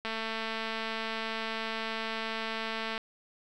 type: click train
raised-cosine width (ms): 0.3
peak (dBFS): -19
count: 654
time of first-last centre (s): 0.05-2.978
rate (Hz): 223
effects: none